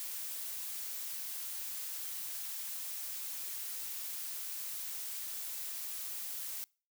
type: noise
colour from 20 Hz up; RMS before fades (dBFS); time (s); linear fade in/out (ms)
blue; -41; 0-6.64; 0
effects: noise-tail reverb RT60 0.4 s tail -26 dB re dry